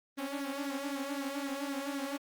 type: tone with flanger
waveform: sawtooth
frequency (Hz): 278.1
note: C#4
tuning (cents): +6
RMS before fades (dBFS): -37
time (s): 0.17-2.18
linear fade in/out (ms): 20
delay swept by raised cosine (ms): 0.5 to 5.6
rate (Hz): 3.9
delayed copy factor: +0.65
effects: Opus 24 kbps